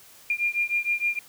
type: beating tone pair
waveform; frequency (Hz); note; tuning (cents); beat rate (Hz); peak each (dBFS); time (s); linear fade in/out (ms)
sine; 2400 / 2406.5; D7 / D7; +37 / +42; 6.5; -26; 0.3-1.19; 2
effects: white hiss -51 dBFS RMS until 1.28 s